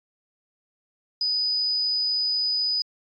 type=tone; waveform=sine; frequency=4978 Hz; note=D#8; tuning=in tune; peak=-20 dBFS; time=1.21-2.82 s; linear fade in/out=2 ms; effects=tanh soft clip ceiling -19 dBFS + AAC 32 kbps